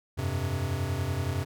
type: chord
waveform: square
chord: F suspended second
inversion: none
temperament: equal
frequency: 87.31 / 98 / 130.81 Hz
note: F2 / G2 / C3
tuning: 0 / 0 / 0 cents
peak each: -33 dBFS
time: 0.17-1.45 s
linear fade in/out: 20 ms
effects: none